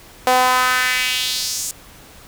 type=tone with high-pass filter sweep; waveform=sawtooth; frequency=253.4 Hz; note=B3; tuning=45 cents sharp; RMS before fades=-18 dBFS; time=0.27-1.71 s; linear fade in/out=2 ms; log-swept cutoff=640 to 7600 Hz; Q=2.4; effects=pink hiss -43 dBFS RMS until 2.27 s